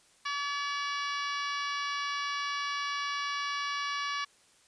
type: harmonic tone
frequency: 571 Hz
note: D5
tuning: 49 cents flat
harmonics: 2 / 3 / 4 / 5 / 6 / 7 / 8 / 9 / 10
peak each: -34 / -38 / -40 / -42 / -44 / -45 / -46 / -47 / -48 dBFS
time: 0.25-4.25 s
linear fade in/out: 10 ms
effects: white hiss -63 dBFS RMS until 4.67 s + resampled to 22050 Hz